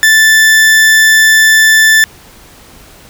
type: tone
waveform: 40% pulse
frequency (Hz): 1760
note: A6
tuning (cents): 0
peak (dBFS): -3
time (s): 0.03-2.04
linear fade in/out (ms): 0
effects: pink hiss -38 dBFS RMS until 3.09 s